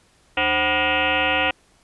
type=tone with frequency modulation; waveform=sine; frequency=1661.2 Hz; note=G#6; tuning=in tune; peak=-17 dBFS; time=0.37-1.51 s; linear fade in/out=5 ms; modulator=227 Hz; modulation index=5.6; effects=pink hiss -58 dBFS RMS until 1.83 s + resampled to 24000 Hz